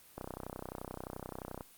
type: click train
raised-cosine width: 1 ms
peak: -26 dBFS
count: 46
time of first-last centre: 0.18-1.609 s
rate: 31.5 Hz
effects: white hiss -59 dBFS RMS until 1.77 s + Opus 32 kbps